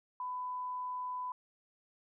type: tone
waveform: sine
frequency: 1000 Hz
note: B5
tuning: 21 cents sharp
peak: -36 dBFS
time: 0.2-1.32 s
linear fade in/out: 2 ms
effects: none